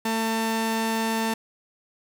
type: tone pair together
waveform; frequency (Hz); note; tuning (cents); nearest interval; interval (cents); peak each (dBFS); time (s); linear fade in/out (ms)
sawtooth; 223.9 / 447.8; A3 / A4; +30 / +30; octave; 1200; -21; 0.05-1.34; 5
effects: none